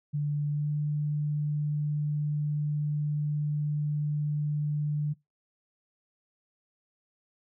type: tone with pitch glide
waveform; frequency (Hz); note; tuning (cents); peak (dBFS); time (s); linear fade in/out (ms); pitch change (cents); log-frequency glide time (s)
sine; 146.83 to 148.62; D3 to D3; 0 to +21; -26; 0.13-5.14; 20; +21; 0.51-0.69
effects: noise-tail reverb RT60 0.2 s tail -22 dB re dry